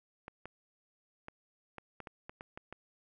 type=clicks; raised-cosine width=0.5 ms; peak=-29 dBFS; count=10; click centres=0.281 / 0.456 / 1.284 / 1.783 / 2.003 / 2.072 / 2.295 / 2.409 / 2.575 / 2.726 s; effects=none